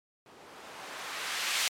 violet noise with low-pass filter sweep, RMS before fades -36 dBFS, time 0.26-1.68 s, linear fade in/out 0 ms, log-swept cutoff 350 to 3100 Hz, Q 0.71, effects MP3 96 kbps

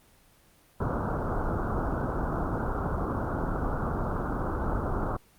pink low-pass noise, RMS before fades -29 dBFS, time 0.8-5.17 s, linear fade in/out 5 ms, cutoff 1500 Hz, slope 96 dB/octave, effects pink hiss -60 dBFS RMS until 5.38 s + Opus 24 kbps

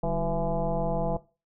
sine tone with frequency modulation, 323 Hz, E4, 35 cents flat, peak -24 dBFS, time 0.03-1.17 s, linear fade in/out 5 ms, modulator 173 Hz, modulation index 2.8, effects noise-tail reverb RT60 0.3 s tail -18 dB re dry

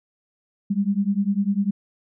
sine beating tone pair, 195.2 / 205.2 Hz, G3 / G#3, -7 / -21 cents, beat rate 10 Hz, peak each -22 dBFS, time 0.7-1.71 s, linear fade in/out 10 ms, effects none

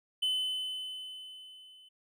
triangle tone with level ramp, 3030 Hz, F#7, 40 cents sharp, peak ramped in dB -25 to -53 dBFS, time 0.22-1.89 s, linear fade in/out 10 ms, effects none

